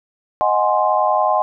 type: chord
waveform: sine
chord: Ab dominant seventh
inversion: second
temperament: equal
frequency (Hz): 622.3 / 740 / 830.6 / 1046.5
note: Eb5 / Gb5 / Ab5 / C6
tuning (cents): 0 / 0 / 0 / 0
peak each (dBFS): -19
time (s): 0.41-1.42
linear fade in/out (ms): 0
effects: none